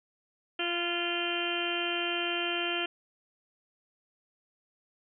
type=harmonic tone with a mistuned harmonic; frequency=346.4 Hz; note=F4; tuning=14 cents flat; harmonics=1 / 2 / 3 / 4 / 5 / 6 / 7 / 8 / 9; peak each=-35 / -38 / -47 / -38 / -40 / -45 / -39 / -35 / -35 dBFS; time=0.59-2.86 s; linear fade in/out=5 ms; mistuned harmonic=3; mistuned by=-20 cents; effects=none